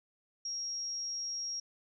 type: tone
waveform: sine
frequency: 5600 Hz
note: F8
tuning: 4 cents sharp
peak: -35 dBFS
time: 0.45-1.6 s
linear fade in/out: 5 ms
effects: none